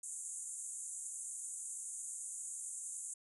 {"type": "band-pass noise", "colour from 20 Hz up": "white", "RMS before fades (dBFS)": -45, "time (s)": [0.03, 3.14], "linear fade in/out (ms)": 5, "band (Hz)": [6700, 10000], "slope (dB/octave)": 96, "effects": []}